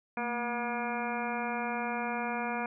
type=harmonic tone with a mistuned harmonic; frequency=240 Hz; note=B3; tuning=49 cents flat; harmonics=1 / 2 / 3 / 4 / 5 / 6 / 7 / 9 / 10; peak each=-37 / -40 / -37 / -38 / -43 / -41 / -43 / -45 / -41 dBFS; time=0.17-2.66 s; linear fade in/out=2 ms; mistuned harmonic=1; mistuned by=-76 cents; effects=none